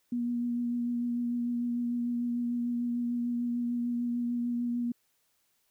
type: tone with vibrato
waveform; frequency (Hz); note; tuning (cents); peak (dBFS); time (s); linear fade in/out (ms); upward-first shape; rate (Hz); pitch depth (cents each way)
sine; 240; B3; -49; -28; 0.12-4.92; 5; triangle; 6.7; 19
effects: white hiss -73 dBFS RMS until 5.7 s